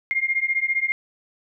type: beating tone pair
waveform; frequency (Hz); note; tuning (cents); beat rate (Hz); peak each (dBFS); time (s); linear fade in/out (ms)
sine; 2116 / 2131; C7 / C7; +19 / +31; 15; -23; 0.11-0.92; 0
effects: none